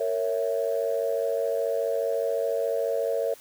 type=chord; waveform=sine; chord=A# diminished; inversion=none; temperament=equal with one note detuned; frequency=460.3 / 554.4 / 659.3 Hz; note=A#4 / C#5 / E5; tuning=-22 / 0 / 0 cents; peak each=-27 / -27 / -29 dBFS; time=0-3.34 s; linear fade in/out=5 ms; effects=tanh soft clip ceiling -15 dBFS + white hiss -51 dBFS RMS until 3.4 s